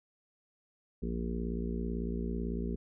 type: harmonic tone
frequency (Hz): 58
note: A#1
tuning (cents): -8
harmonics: 1 / 3 / 4 / 5 / 6 / 7 / 8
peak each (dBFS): -36 / -38 / -38 / -49 / -45 / -42 / -49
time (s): 1.02-2.76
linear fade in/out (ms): 10
effects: none